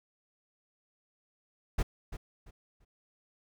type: noise with echo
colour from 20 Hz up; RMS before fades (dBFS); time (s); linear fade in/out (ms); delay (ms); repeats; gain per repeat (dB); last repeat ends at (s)
brown; -27; 1.78-1.83; 10; 340; 3; -12; 2.85
effects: none